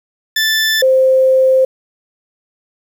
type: tone pair in turn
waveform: 20% pulse / sine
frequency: 1760 / 523.3 Hz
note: A6 / C5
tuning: 0 / 0 cents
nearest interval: octave + major sixth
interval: 2100 cents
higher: first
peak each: -7 dBFS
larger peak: neither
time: 0.36-0.82 / 0.82-1.65 s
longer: second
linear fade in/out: 5 ms
effects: 7-bit